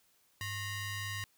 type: ring-modulated tone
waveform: sawtooth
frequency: 977 Hz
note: B5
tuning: 19 cents flat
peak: -30 dBFS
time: 0.41-1.24 s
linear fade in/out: 0 ms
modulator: 875 Hz
effects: white hiss -70 dBFS RMS until 1.37 s